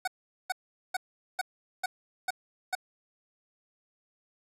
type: tone bursts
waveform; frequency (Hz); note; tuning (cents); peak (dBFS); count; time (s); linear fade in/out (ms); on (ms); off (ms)
25% pulse; 743; F#5; +7; -24; 7; 0.05-2.752; 5; 26; 420
effects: resampled to 32000 Hz + 9-bit